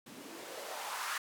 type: noise with band-pass filter sweep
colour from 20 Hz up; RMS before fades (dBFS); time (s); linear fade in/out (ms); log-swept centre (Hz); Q
blue; -42; 0.06-1.18; 5; 210 to 1400; 2.6
effects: none